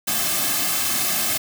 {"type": "noise with comb filter", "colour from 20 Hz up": "white", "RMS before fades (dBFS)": -22, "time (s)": [0.07, 1.38], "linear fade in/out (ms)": 10, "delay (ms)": 2.1, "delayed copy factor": -0.8, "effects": []}